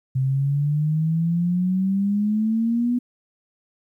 sine exponential sweep, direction up, 130 to 246.9 Hz, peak -18 dBFS, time 0.15-2.99 s, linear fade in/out 10 ms, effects 10-bit

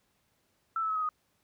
sine tone with pitch steps, 1328 / 1306.7 / 1285.7 / 1265.1 / 1244.8 Hz, E6 / E6 / E6 / D#6 / D#6, +12 / -16 / -44 / +28 / 0 cents, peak -28 dBFS, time 0.76-1.09 s, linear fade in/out 2 ms, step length 66 ms, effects pink hiss -73 dBFS RMS until 1.43 s + high-pass 60 Hz 12 dB/octave

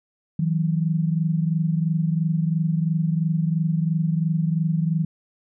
sine tone pair together, 160 / 182.95 Hz, D#3 / F#3, +49 / -19 cents, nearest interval major second, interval 232 cents, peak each -20 / -25 dBFS, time 0.39-5.05 s, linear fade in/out 5 ms, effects none

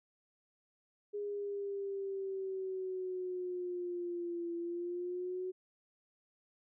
sine exponential two-way sweep, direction down then up, 412.4 to 340 to 371.4 Hz, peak -36 dBFS, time 1.13-5.52 s, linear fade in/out 20 ms, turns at 4.55 s, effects none

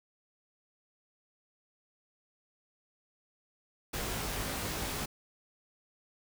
pink noise with comb filter, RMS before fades -36 dBFS, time 3.93-5.06 s, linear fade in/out 10 ms, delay 19 ms, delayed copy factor +0.55, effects none

